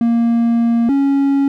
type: tone pair in turn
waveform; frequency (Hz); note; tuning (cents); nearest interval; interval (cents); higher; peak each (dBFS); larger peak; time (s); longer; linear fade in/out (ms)
triangle; 233.1 / 277.2; A#3 / C#4; 0 / 0; minor third; 300; second; -9; neither; 0.01-0.89 / 0.89-1.48; first; 2
effects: none